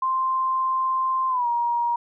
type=tone with pitch glide; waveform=sine; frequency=1046 to 948.2 Hz; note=C6 to A#5; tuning=-1 to +29 cents; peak=-20 dBFS; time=0.02-1.96 s; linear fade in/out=5 ms; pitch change=-170 cents; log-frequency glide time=1.29-1.47 s; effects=none